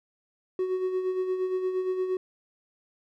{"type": "tone with tremolo", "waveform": "triangle", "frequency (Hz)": 371.3, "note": "F#4", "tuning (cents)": 6, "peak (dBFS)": -21, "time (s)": [0.59, 2.17], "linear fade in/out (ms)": 2, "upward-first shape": "sine", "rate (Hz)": 8.6, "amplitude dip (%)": 55, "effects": ["tanh soft clip ceiling -17 dBFS"]}